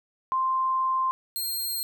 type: tone pair in turn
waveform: sine / 10% pulse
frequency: 1046.5 / 4203 Hz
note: C6 / C8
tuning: 0 / +7 cents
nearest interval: 2 octaves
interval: 2407 cents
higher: second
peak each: -22 / -21 dBFS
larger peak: second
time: 0.32-1.11 / 1.36-1.83 s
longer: first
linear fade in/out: 0 ms
effects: none